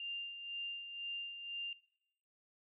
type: tone with tremolo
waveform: sine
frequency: 2794 Hz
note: F7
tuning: in tune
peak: -39 dBFS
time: 0-1.73 s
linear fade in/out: 2 ms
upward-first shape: sine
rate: 2 Hz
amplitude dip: 55%
effects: noise-tail reverb RT60 0.8 s tail -20 dB re dry